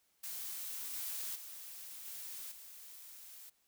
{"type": "noise with level steps", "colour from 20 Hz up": "blue", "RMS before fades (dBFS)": [-43, -41, -49, -46, -53], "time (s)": [0.23, 3.5], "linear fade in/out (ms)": 10, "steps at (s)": [0.93, 1.35, 2.05, 2.51], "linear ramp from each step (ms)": 10, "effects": ["white hiss -75 dBFS RMS until 3.67 s"]}